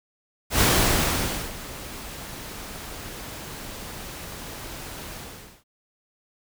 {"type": "noise with ADSR envelope", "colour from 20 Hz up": "pink", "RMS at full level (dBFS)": -18, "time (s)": [0.5, 5.64], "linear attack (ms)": 100, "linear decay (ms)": 920, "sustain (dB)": -19, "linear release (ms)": 500, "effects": []}